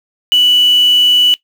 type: tone with quantisation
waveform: sine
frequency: 2960 Hz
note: F#7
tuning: in tune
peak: -6 dBFS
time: 0.32-1.34 s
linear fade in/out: 0 ms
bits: 4
effects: noise-tail reverb RT60 0.1 s tail -19 dB re dry